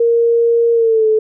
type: tone with pitch glide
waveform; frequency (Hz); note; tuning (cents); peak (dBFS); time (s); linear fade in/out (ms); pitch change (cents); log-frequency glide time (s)
sine; 466.2 to 435; A#4 to A4; 0 to -20; -9; 0-1.19; 5; -120; 0.73-1.07
effects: none